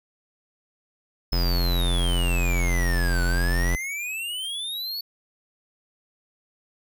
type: tone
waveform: square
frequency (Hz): 43.65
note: F1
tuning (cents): 0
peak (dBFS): -21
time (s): 1.32-3.76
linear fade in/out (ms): 10
type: exponential two-way sweep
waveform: square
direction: down then up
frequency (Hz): 5200 to 1466 to 4497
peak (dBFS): -29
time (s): 1.32-5.01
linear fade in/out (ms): 5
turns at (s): 3.24
effects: none